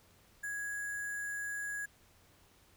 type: tone with sample-and-hold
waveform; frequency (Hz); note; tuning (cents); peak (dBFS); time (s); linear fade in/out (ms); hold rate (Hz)
sine; 1661.2; G#6; 0; -36; 0.43-1.86; 10; 8820
effects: added 90 Hz sine -70 dBFS peak until 2.76 s + pink hiss -65 dBFS RMS until 2.76 s